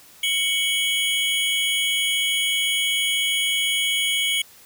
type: tone cluster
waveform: square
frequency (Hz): 2233 / 2984 / 3283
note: C#7 / F#7 / G#7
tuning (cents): +12 / +14 / -21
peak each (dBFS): -25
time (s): 0.23-4.42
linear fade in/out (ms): 5
effects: white hiss -49 dBFS RMS until 4.65 s